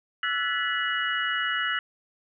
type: tone cluster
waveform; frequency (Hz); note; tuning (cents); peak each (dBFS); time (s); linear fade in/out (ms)
sine; 1335 / 1475 / 1725 / 1969 / 2913; E6 / F#6 / A6 / B6 / F#7; +22 / -6 / -35 / -6 / -28; -31; 0.23-1.79; 2
effects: none